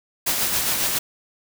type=noise with tremolo; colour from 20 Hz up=white; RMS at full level=-21 dBFS; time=0.26-0.99 s; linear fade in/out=10 ms; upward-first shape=sine; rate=7.3 Hz; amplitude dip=35%; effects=none